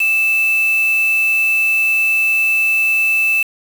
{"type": "tone with quantisation", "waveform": "sine", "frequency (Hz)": 2637, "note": "E7", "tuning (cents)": 0, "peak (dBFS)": -12, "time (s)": [0, 3.43], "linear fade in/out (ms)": 5, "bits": 4, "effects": []}